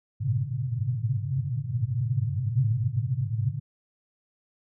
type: band-pass noise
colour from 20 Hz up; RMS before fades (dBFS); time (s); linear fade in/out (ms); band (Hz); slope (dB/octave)
pink; -27; 0.2-3.6; 10; 100 to 140; 96
effects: none

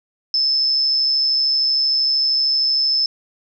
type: tone with amplitude modulation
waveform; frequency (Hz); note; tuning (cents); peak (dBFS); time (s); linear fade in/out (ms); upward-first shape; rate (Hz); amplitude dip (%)
sine; 5250; E8; -8; -13; 0.34-3.06; 2; sine; 133; 35
effects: none

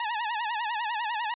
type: tone with vibrato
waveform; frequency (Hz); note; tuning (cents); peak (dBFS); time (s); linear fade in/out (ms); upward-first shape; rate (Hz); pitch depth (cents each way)
sawtooth; 899; A5; +37; -24; 0-1.34; 2; sine; 10; 130
effects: resampled to 8000 Hz

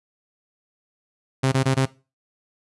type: tone bursts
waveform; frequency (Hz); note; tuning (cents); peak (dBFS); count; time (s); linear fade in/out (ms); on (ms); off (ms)
sawtooth; 132.9; C3; +27; -13; 4; 1.43-1.857; 10; 91; 21
effects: noise-tail reverb RT60 0.3 s tail -19 dB re dry + resampled to 24000 Hz

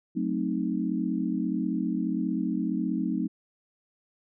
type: chord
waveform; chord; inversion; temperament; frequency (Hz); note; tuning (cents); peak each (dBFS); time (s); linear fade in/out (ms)
sine; F# diminished seventh; none; equal; 185 / 220 / 261.6 / 311.1; F#3 / A3 / C4 / Eb4; 0 / 0 / 0 / 0; -31; 0.15-3.28; 20
effects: none

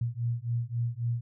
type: beating tone pair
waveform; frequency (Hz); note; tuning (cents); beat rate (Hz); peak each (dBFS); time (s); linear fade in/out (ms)
sine; 116.54 / 120.24; A#2 / B2; 0 / -46; 3.7; -31; 0.01-1.21; 5
effects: none

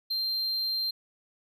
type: tone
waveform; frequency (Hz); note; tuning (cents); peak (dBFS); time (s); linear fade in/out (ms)
triangle; 4163; C8; -10; -26; 0.1-0.91; 10
effects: none

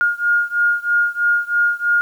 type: beating tone pair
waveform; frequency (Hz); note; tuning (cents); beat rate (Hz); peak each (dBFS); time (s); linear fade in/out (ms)
sine; 1421 / 1424.1; F6 / F6; +30 / +33; 3.1; -17 / -18; 0.01-2.01; 0
effects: 8-bit

